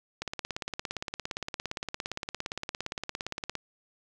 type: click train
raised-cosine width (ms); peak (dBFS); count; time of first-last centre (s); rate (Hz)
0.2; -16; 59; 0.22-3.553; 17.4
effects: none